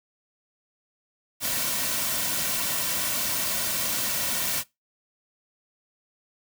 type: noise with comb filter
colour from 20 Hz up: white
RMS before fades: -27 dBFS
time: 1.4-4.64 s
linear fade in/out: 50 ms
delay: 2.4 ms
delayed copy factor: -0.5
effects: noise-tail reverb RT60 0.2 s tail -21 dB re dry